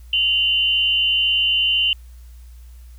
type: tone pair together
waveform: sine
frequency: 2794 / 3032 Hz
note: F7 / F#7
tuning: 0 / +42 cents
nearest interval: minor second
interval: 142 cents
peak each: -18 dBFS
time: 0.13-1.93 s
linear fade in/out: 2 ms
effects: added 60 Hz sine -38 dBFS peak until 2.98 s + white hiss -57 dBFS RMS until 2.98 s